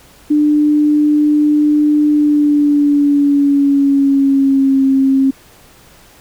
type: tone with pitch glide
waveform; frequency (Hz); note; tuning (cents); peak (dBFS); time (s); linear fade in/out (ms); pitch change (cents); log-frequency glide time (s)
sine; 298.2 to 268.8; D4 to C4; +27 to +47; -8; 0.3-5.31; 10; -180; 2.09-4.84
effects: pink hiss -44 dBFS RMS until 6.2 s